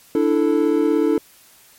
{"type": "chord", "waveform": "triangle", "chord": "D suspended second", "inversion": "none", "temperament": "just", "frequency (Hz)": [293.7, 330.4, 440.5], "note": ["D4", "E4", "A4"], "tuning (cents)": [0, 4, 2], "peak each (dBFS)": -17, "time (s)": [0.15, 1.18], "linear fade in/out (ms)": 2, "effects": ["white hiss -50 dBFS RMS until 1.78 s", "MP3 64 kbps"]}